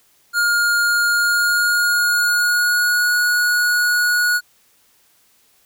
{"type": "tone with pitch glide", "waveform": "square", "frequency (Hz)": [1418, 1454.5], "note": ["F6", "F#6"], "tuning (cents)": [26, -30], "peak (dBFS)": -15, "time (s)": [0.33, 4.41], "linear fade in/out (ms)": 50, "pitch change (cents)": 44, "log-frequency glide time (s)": [1.12, 3.11], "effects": ["white hiss -57 dBFS RMS until 5.65 s"]}